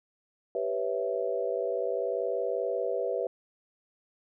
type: chord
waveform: sine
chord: C# half-diminished seventh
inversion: second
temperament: equal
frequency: 392 / 493.9 / 554.4 / 659.3 Hz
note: G4 / B4 / C#5 / E5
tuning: 0 / 0 / 0 / 0 cents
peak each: -34 / -31 / -34 / -34 dBFS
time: 0.55-3.27 s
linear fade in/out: 2 ms
effects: none